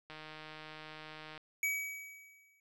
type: click train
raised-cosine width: 0.3 ms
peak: -32 dBFS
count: 199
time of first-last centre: 0.1-1.377 s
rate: 155 Hz
type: tone with exponential decay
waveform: square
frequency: 2273 Hz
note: C#7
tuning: 43 cents sharp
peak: -30 dBFS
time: 1.63-2.6 s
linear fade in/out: 2 ms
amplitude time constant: 210 ms
effects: none